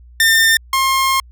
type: tone pair in turn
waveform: sawtooth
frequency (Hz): 1803 / 1068.7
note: A6 / C6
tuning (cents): +42 / +36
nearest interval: major sixth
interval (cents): 906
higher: first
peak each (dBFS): -6 / -9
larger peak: first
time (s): 0.2-0.57 / 0.73-1.2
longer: second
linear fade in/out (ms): 2
effects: added 60 Hz sine -39 dBFS peak until 1.31 s